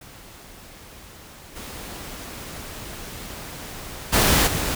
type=noise with level steps; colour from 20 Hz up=pink; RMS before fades=-44 / -36 / -17 / -25 dBFS; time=0.01-4.75 s; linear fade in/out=5 ms; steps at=1.55 / 4.12 / 4.46 s; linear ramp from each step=20 ms; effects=none